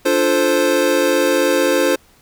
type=chord; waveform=square; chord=D minor seventh; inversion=none; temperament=equal; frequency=293.7 / 349.2 / 440 / 523.3 Hz; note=D4 / F4 / A4 / C5; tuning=0 / 0 / 0 / 0 cents; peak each=-21 / -20 / -22 / -17 dBFS; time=0.05-1.96 s; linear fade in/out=10 ms; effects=pink hiss -52 dBFS RMS until 2.21 s